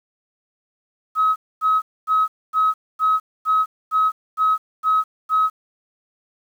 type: tone bursts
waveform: sine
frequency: 1277 Hz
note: D#6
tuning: 45 cents sharp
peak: -13 dBFS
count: 10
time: 1.15-5.5 s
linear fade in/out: 50 ms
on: 210 ms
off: 250 ms
effects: tanh soft clip ceiling -9 dBFS + 8-bit